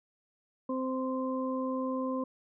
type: harmonic tone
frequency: 260.1 Hz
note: C4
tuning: 10 cents flat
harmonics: 1 / 2 / 4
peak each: -32 / -35 / -38 dBFS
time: 0.69-2.24 s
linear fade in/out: 5 ms
effects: none